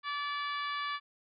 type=harmonic tone with a mistuned harmonic; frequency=578 Hz; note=D5; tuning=28 cents flat; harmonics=2 / 3 / 4 / 5 / 6 / 7 / 8; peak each=-35 / -40 / -43 / -47 / -44 / -50 / -51 dBFS; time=0.03-1 s; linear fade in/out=50 ms; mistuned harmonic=8; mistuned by=+19 cents; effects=none